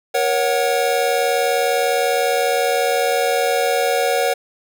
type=chord; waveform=square; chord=F# major; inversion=first; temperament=equal with one note detuned; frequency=474.6 / 554.4 / 740 Hz; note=A#4 / C#5 / F#5; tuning=+31 / 0 / 0 cents; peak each=-21 dBFS; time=0.14-4.34 s; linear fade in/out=10 ms; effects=none